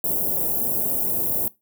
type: band-stop noise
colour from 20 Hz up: white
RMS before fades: -23 dBFS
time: 0.04-1.48 s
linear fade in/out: 2 ms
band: 650 to 12000 Hz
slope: 24 dB/octave
effects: noise-tail reverb RT60 0.2 s tail -19 dB re dry + high-pass 80 Hz 12 dB/octave